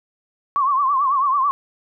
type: tone with vibrato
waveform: sine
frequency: 1100 Hz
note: C#6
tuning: 14 cents flat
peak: -15 dBFS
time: 0.56-1.51 s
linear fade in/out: 0 ms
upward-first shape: triangle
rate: 9.1 Hz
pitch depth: 130 cents each way
effects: none